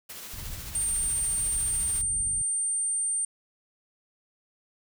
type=noise with tremolo; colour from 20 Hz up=white; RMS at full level=-40 dBFS; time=0.09-2.02 s; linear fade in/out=10 ms; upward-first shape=sine; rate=14 Hz; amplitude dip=30%
type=low-pass noise; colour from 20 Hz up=pink; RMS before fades=-39 dBFS; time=0.33-2.42 s; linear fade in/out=5 ms; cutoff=110 Hz; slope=12 dB/octave
type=tone; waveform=sine; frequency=8840 Hz; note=C#9; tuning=6 cents flat; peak=-25 dBFS; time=0.75-3.25 s; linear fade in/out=2 ms
effects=none